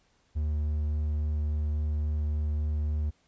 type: tone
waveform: triangle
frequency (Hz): 75.3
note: D2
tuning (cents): +44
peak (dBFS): -24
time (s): 0.35-3.11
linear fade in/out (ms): 20
effects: pink hiss -68 dBFS RMS until 3.27 s + resampled to 16000 Hz